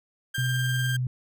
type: tone with tremolo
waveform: 30% pulse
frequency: 1590 Hz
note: G6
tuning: 24 cents sharp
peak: -25 dBFS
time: 0.34-0.97 s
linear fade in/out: 10 ms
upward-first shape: square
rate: 20 Hz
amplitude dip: 25%
type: tone with vibrato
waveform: sine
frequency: 126.4 Hz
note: B2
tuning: 41 cents sharp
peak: -24 dBFS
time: 0.38-1.07 s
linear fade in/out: 2 ms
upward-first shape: square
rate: 17 Hz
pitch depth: 8 cents each way
effects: none